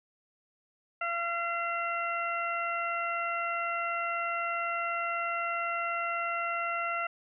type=harmonic tone; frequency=683 Hz; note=F5; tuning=39 cents flat; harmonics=1 / 2 / 3 / 4; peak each=-36 / -32 / -37 / -38 dBFS; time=1.01-7.07 s; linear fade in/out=5 ms; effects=none